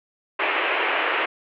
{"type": "band-pass noise", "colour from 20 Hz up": "white", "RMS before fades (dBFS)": -23, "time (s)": [0.39, 1.26], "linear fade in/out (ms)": 10, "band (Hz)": [330, 2800], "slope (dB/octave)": 48, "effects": []}